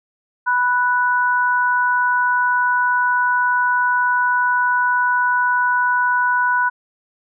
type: tone pair together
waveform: sine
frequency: 987.8 / 1480 Hz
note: B5 / F#6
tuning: 0 / 0 cents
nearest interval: perfect fifth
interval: 700 cents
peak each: -17 dBFS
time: 0.46-6.7 s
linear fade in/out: 20 ms
effects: none